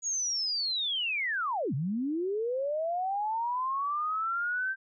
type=linear two-way sweep; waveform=sine; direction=down then up; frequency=6780 to 123.47 to 1573 Hz; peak=-28 dBFS; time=0.02-4.76 s; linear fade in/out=50 ms; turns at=1.74 s; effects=none